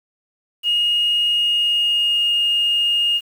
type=tone with pitch glide; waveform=sine; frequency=2863 to 2843 Hz; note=F7 to F7; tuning=+42 to +30 cents; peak=-14 dBFS; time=0.63-3.21 s; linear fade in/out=50 ms; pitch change=-12 cents; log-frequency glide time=1.29-2.44 s; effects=tanh soft clip ceiling -10 dBFS + 7-bit

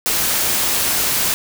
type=noise; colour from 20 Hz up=white; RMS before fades=-18 dBFS; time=0.06-1.34 s; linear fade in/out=0 ms; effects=none

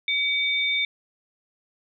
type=tone pair together; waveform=sine; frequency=2270 / 3607 Hz; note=C#7 / A7; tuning=+41 / +42 cents; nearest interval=minor sixth; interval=801 cents; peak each=-23 / -25 dBFS; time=0.08-0.85 s; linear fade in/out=2 ms; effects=none

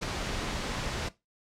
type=noise with ADSR envelope; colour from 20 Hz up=pink; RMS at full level=-30 dBFS; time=0.01-1.09 s; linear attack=21 ms; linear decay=4 ms; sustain=-3 dB; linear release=9 ms; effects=noise-tail reverb RT60 0.2 s tail -17 dB re dry + low-pass 6000 Hz 12 dB/octave

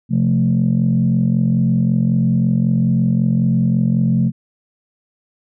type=chord; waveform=sine; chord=F major; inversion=second; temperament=equal; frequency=130.81 / 174.61 / 220 Hz; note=C3 / F3 / A3; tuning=0 / 0 / 0 cents; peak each=-16 dBFS; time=0.09-4.32 s; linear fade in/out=50 ms; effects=tanh soft clip ceiling -6 dBFS

